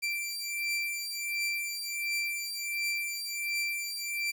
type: beating tone pair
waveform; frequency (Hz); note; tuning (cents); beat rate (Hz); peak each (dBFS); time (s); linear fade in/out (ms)
sawtooth; 2349 / 2350.4; D7 / D7; 0 / +1; 1.4; -31; 0.02-4.32; 20
effects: 10-bit